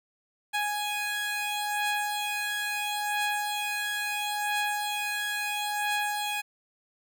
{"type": "beating tone pair", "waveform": "15% pulse", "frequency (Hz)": [830.6, 831.34], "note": ["G#5", "G#5"], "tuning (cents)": [0, 2], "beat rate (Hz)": 0.74, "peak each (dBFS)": [-28, -23], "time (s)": [0.53, 6.42], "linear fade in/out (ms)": 20, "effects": []}